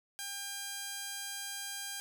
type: tone pair together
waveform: 5% pulse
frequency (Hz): 800 / 1600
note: G5 / G6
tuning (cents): +35 / +35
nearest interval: octave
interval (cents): 1200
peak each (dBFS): -32 / -32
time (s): 0.19-2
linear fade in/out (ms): 0
effects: none